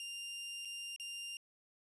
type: tone with dropouts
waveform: sawtooth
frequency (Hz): 2794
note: F7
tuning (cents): 0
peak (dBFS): -39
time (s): 0-1.37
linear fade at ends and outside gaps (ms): 1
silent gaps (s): 0.65-0.654 / 0.962-0.998
effects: resampled to 24000 Hz